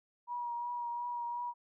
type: tone with vibrato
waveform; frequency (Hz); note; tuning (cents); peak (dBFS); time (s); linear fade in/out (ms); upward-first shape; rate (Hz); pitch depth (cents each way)
sine; 958; A#5; +47; -35; 0.27-1.54; 50; triangle; 2.8; 23
effects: none